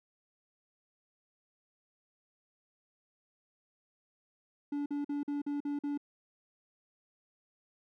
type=tone bursts; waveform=triangle; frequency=288.2 Hz; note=D4; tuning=33 cents flat; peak=-30 dBFS; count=7; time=4.72-5.976 s; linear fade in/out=5 ms; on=140 ms; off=46 ms; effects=none